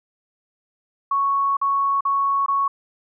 sine tone with dropouts, 1108.7 Hz, C#6, in tune, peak -17 dBFS, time 1.11-2.68 s, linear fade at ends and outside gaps 5 ms, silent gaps 1.569-1.614 / 2.008-2.051 / 2.462-2.482 s, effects none

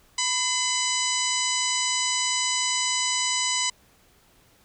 harmonic tone with a mistuned harmonic, 997 Hz, B5, 16 cents sharp, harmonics 1 / 2 / 3 / 4 / 5 / 6 / 7 / 8, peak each -31 / -31 / -31 / -31 / -31 / -31 / -31 / -31 dBFS, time 0.18-3.7 s, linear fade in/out 5 ms, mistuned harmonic 2, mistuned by +48 cents, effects pink hiss -59 dBFS RMS until 4.64 s

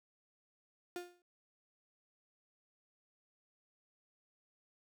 35% pulse tone with exponential decay, 353.6 Hz, F4, 22 cents sharp, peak -36 dBFS, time 0.96-1.22 s, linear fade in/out 1 ms, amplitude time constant 56 ms, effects none

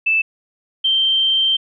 sine tone pair in turn, 2637 / 3136 Hz, E7 / G7, 0 / 0 cents, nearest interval minor third, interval 300 cents, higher second, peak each -13 dBFS, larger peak neither, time 0.06-0.22 / 0.84-1.57 s, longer second, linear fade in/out 10 ms, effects none

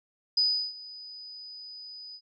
sine tone with ADSR envelope, 4978 Hz, D#8, in tune, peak -20 dBFS, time 0.37-2.21 s, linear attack 6 ms, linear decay 350 ms, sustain -21 dB, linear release 61 ms, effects none

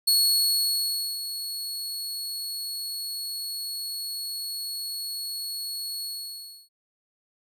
sawtooth tone with ADSR envelope, 4358 Hz, C#8, 30 cents flat, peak -15 dBFS, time 0.07-6.69 s, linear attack 9 ms, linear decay 1100 ms, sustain -13 dB, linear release 660 ms, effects none

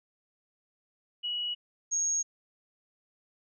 sine tone pair in turn, 2925 / 6566 Hz, F#7 / G#8, -21 / -21 cents, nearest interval octave + major second, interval 1400 cents, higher second, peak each -30 / -26 dBFS, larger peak second, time 1.23-1.55 / 1.91-2.23 s, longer neither, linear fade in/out 20 ms, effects none

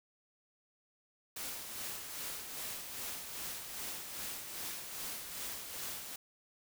white noise with tremolo, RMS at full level -41 dBFS, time 1.36-6.16 s, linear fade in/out 5 ms, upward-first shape sine, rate 2.5 Hz, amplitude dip 45%, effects none

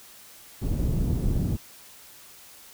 pink low-pass noise, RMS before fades -25 dBFS, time 0.61-1.57 s, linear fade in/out 20 ms, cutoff 220 Hz, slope 12 dB/octave, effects white hiss -49 dBFS RMS until 2.73 s

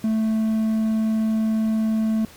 triangle tone, 220 Hz, A3, in tune, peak -16 dBFS, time 0.04-2.25 s, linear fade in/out 2 ms, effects pink hiss -46 dBFS RMS until 2.36 s + MP3 96 kbps

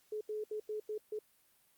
sine tone bursts at uneven times, 427 Hz, G#4, 48 cents sharp, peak -36 dBFS, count 6, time 0.12-0.21 / 0.29-0.44 / 0.51-0.6 / 0.69-0.8 / 0.89-0.98 / 1.12-1.19 s, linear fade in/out 5 ms, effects white hiss -70 dBFS RMS until 1.77 s + Opus 48 kbps

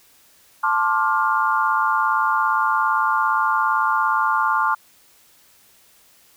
sine chord, D minor seventh, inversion second, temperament just, 881 / 1057.2 / 1174.7 / 1409.6 Hz, A5 / C6 / D6 / F6, +2 / +18 / 0 / +16 cents, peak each -22 dBFS, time 0.63-4.75 s, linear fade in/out 10 ms, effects white hiss -54 dBFS RMS until 6.36 s

